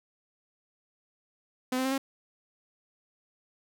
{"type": "tone with pitch steps", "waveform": "sawtooth", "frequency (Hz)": [254.6, 259.9, 265.4, 271], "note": ["C4", "C4", "C4", "C#4"], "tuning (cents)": [-47, -11, 25, -39], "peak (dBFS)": -23, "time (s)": [1.72, 1.98], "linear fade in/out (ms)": 5, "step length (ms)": 65, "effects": []}